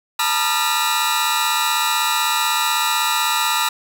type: tone cluster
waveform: sawtooth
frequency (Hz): 885 / 961 / 1220 / 1370 / 3900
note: A5 / B5 / D#6 / F6 / B7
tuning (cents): +10 / -48 / -34 / -34 / -23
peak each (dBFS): -20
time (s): 0.19-3.69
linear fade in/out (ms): 5
effects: none